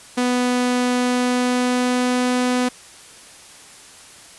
sawtooth tone with pitch glide, 247.8 to 249.5 Hz, B3 to B3, +6 to +18 cents, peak -13 dBFS, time 0.17-2.69 s, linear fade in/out 10 ms, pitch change +12 cents, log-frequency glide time 0.96-2.33 s, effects white hiss -43 dBFS RMS until 4.38 s + resampled to 24000 Hz

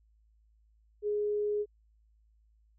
sine tone, 416.4 Hz, G#4, 5 cents sharp, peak -28 dBFS, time 1.02-1.66 s, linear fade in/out 50 ms, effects added 54 Hz sine -63 dBFS peak until 2.78 s

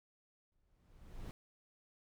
brown noise with exponential growth, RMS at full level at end -42 dBFS, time 0.52-1.31 s, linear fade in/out 0 ms, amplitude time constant 170 ms, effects none

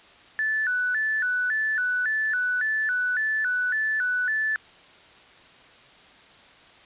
sine tone with vibrato, 1612 Hz, G6, 48 cents sharp, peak -22 dBFS, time 0.39-4.56 s, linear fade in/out 0 ms, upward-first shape square, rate 1.8 Hz, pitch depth 140 cents each way, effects white hiss -51 dBFS RMS until 6.85 s + resampled to 8000 Hz

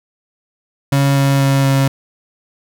35% pulse tone with pitch steps, 139 / 138.04 / 137.09 / 136.14 Hz, C#3 / C#3 / C#3 / C#3, +5 / -7 / -19 / -31 cents, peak -9 dBFS, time 0.92-1.88 s, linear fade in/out 5 ms, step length 240 ms, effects none

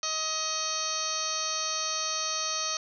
harmonic tone, 630 Hz, D#5, 21 cents sharp, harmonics 1 / 2 / 3 / 4 / 5 / 6 / 7 / 8 / 9 / 10, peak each -41 / -35 / -44 / -41 / -41 / -39 / -34 / -44 / -35 / -36 dBFS, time 0.03-2.77 s, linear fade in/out 2 ms, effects none

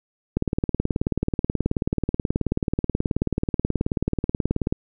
click train, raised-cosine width 3 ms, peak -8 dBFS, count 82, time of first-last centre 0.37-4.725 s, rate 18.6 Hz, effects none

